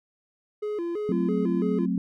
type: tone with vibrato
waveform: triangle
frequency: 379.2 Hz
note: F#4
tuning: 43 cents sharp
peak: -25 dBFS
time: 0.62-1.86 s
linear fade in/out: 10 ms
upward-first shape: square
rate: 3 Hz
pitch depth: 180 cents each way
type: chord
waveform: sine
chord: F# diminished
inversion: none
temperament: equal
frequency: 185 / 220 / 261.6 Hz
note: F#3 / A3 / C4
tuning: 0 / 0 / 0 cents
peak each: -26 / -29 / -28 dBFS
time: 1.09-1.98 s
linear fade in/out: 2 ms
effects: none